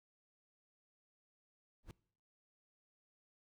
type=noise with exponential growth; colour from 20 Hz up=brown; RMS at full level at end=-39 dBFS; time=1.83-1.91 s; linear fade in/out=1 ms; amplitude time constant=17 ms; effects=noise-tail reverb RT60 0.6 s tail -22 dB re dry